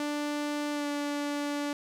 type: tone with pitch glide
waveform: sawtooth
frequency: 294.2 to 289.8 Hz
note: D4 to D4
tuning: +3 to -23 cents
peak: -26 dBFS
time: 0-1.73 s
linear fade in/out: 2 ms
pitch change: -26 cents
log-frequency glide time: 0.72-0.87 s
effects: low-pass 9000 Hz 12 dB/octave + 10-bit